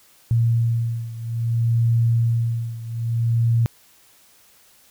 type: beating tone pair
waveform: sine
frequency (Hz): 115.9 / 116.5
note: A#2 / A#2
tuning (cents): -10 / -1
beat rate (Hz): 0.6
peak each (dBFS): -19 / -22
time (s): 0.31-3.66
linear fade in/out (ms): 0
effects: white hiss -54 dBFS RMS until 4.9 s